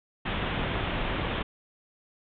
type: low-pass noise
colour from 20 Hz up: pink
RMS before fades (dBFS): -30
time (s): 0.25-1.43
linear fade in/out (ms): 10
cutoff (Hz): 3600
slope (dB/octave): 96
effects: none